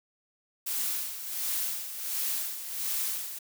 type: noise with tremolo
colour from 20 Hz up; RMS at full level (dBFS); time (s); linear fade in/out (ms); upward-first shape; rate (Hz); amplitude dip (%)
blue; -30; 0.66-3.39; 10; sine; 1.4; 65
effects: none